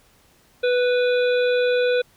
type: harmonic tone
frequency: 493.9 Hz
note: B4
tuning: in tune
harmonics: 1 / 3 / 5 / 7 / 8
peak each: -17 / -27 / -31 / -34 / -35 dBFS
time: 0.63-2.02 s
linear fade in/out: 10 ms
effects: pink hiss -57 dBFS RMS until 2.16 s